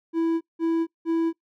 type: tone bursts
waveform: triangle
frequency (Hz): 329.6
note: E4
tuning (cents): 0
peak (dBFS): -18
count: 3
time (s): 0.13-1.33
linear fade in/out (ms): 50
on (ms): 280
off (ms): 180
effects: noise-tail reverb RT60 0.1 s tail -21 dB re dry